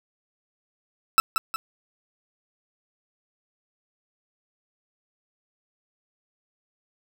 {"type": "tone with echo", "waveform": "40% pulse", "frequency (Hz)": 1318.5, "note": "E6", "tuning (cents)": 0, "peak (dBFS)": -12, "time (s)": [1.18, 1.2], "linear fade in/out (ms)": 0, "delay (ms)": 180, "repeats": 2, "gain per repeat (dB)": -7, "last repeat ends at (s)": 1.56, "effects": []}